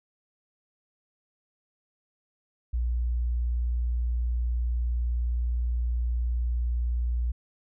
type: tone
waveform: sine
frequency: 59.7 Hz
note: A#1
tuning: 42 cents sharp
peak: -24 dBFS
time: 2.73-7.32 s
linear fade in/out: 10 ms
effects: none